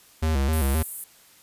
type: tone with vibrato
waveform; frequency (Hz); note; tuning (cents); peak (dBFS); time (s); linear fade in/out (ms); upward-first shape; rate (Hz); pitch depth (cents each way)
square; 73.42; D2; 0; -21; 0.22-0.83; 10; square; 3.8; 130
type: high-pass noise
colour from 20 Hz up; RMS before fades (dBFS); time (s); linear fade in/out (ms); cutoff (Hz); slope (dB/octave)
pink; -34; 0.53-1.04; 2; 8700; 48
effects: white hiss -54 dBFS RMS until 1.42 s + resampled to 32000 Hz